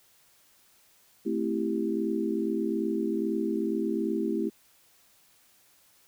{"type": "chord", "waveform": "sine", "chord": "A minor seventh", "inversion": "none", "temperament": "equal", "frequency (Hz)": [220, 261.6, 329.6, 392], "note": ["A3", "C4", "E4", "G4"], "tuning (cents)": [0, 0, 0, 0], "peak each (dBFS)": [-31, -34, -30, -32], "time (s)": [1.25, 4.5], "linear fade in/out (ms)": 20, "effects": ["white hiss -62 dBFS RMS until 6.07 s"]}